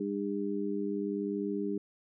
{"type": "harmonic tone", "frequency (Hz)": 100.8, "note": "G2", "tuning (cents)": 49, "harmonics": [2, 3, 4], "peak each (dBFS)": [-35, -35, -35], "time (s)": [0, 1.78], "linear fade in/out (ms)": 5, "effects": []}